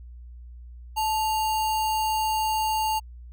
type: tone with sample-and-hold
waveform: sine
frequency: 873 Hz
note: A5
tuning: 14 cents flat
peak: -22 dBFS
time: 0.96-3 s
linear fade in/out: 20 ms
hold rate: 3675 Hz
effects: added 60 Hz sine -40 dBFS peak until 3.32 s